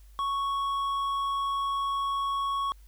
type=tone with hard clipping; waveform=triangle; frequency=1108.7 Hz; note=C#6; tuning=in tune; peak=-28 dBFS; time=0.19-2.72 s; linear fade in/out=0 ms; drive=9 dB; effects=added 50 Hz sine -49 dBFS peak until 2.87 s + white hiss -65 dBFS RMS until 2.87 s